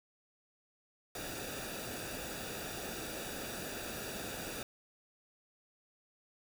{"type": "noise with comb filter", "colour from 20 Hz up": "pink", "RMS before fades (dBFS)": -42, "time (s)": [1.15, 4.63], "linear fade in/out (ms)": 2, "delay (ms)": 0.95, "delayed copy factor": -0.65, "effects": []}